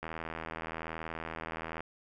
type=click train; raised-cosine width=0.5 ms; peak=-23 dBFS; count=145; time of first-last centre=0.03-1.806 s; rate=81.1 Hz; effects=none